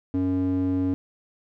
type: tone with band-pass filter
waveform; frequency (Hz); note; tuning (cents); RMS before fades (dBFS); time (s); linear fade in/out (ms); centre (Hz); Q
square; 92.5; F#2; 0; -24; 0.14-0.94; 0; 260; 2.9
effects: none